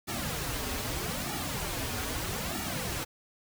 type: noise with flanger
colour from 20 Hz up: pink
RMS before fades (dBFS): -34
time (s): 0.07-3.05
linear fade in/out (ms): 20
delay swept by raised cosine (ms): 1.9 to 6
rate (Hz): 0.79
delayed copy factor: -0.85
effects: none